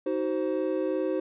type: chord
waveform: triangle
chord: C diminished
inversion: first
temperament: just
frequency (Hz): 314 / 376.7 / 523.3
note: Eb4 / Gb4 / C5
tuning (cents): +16 / +31 / 0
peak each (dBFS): -28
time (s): 0.06-1.2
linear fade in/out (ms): 5
effects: resampled to 8000 Hz